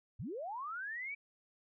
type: linear sweep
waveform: sine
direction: up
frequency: 75 to 2331 Hz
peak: -39 dBFS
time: 0.19-1.15 s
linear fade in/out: 10 ms
effects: none